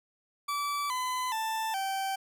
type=tone with pitch steps; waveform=40% pulse; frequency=1155 / 1011.3 / 885.5 / 775.3 Hz; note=D6 / B5 / A5 / G5; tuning=-29 / +41 / +11 / -19 cents; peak=-29 dBFS; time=0.48-2.16 s; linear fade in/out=10 ms; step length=420 ms; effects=none